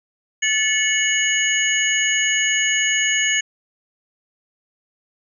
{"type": "tone cluster", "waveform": "sine", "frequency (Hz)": [1744, 2199, 2932, 6670], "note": ["A6", "C#7", "F#7", "G#8"], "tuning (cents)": [-16, -14, -16, 7], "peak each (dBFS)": -22, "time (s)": [0.42, 3.41], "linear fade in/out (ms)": 10, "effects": []}